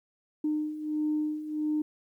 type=beating tone pair; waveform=sine; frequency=303.1 / 304.6 Hz; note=D#4 / D#4; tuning=-45 / -37 cents; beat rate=1.5 Hz; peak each=-33 / -28 dBFS; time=0.44-1.82 s; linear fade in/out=5 ms; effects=tanh soft clip ceiling -20 dBFS + 11-bit